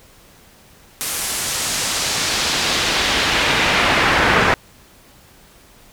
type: noise with band-pass filter sweep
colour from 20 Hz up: brown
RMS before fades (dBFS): -18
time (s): 1.01-4.54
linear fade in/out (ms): 0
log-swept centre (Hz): 11000 to 1600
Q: 0.99
effects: pink hiss -48 dBFS RMS until 5.92 s